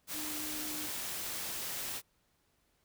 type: tone in noise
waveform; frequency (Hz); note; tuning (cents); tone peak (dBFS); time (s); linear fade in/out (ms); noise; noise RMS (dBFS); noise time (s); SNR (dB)
sine; 303.7; D#4; -42; -44; 0.12-0.9; 50; white; -39; 0.07-2.02; -8
effects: pink hiss -74 dBFS RMS until 2.84 s